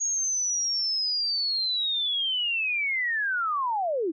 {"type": "linear sweep", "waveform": "sine", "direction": "down", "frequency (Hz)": [6645, 293.7], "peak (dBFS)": -24, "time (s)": [0, 4.12], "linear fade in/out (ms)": 20, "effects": []}